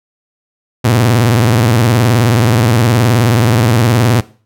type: tone with vibrato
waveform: sawtooth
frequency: 115.6 Hz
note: A#2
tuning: 14 cents flat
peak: -4 dBFS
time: 0.84-4.21 s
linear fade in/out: 10 ms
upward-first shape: square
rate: 19 Hz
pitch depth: 140 cents each way
effects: noise-tail reverb RT60 0.4 s tail -19 dB re dry